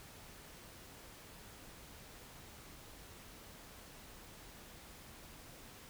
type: silence
effects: pink hiss -55 dBFS RMS until 5.89 s